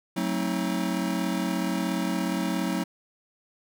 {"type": "chord", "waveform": "square", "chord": "F# diminished seventh", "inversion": "none", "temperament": "just", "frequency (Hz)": [185, 222, 266.4, 319.7], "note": ["F#3", "A3", "C4", "Eb4"], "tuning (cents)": [0, 16, 31, 47], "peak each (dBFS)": [-30, -33, -33, -32], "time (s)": [0.16, 2.84], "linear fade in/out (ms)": 10, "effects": []}